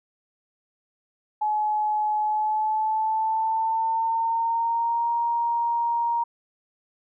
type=tone with pitch glide; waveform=sine; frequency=850 to 937.7 Hz; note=G#5 to A#5; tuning=+40 to +10 cents; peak=-21 dBFS; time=1.41-6.24 s; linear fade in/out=10 ms; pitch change=+170 cents; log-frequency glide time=2.2-5.1 s; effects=none